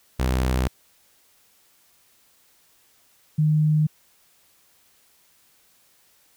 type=tone pair in turn; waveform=sawtooth / sine; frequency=63.7 / 153.27 Hz; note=C2 / D#3; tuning=-46 / -26 cents; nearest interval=octave + minor third; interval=1520 cents; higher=second; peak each=-16 dBFS; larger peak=neither; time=0.19-0.68 / 3.38-3.87 s; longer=neither; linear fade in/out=10 ms; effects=white hiss -60 dBFS RMS until 6.36 s